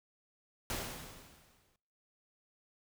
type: noise with exponential decay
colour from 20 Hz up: pink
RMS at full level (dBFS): -36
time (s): 0.7-1.76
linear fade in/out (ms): 1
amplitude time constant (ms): 230
effects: noise-tail reverb RT60 1.0 s tail -26 dB re dry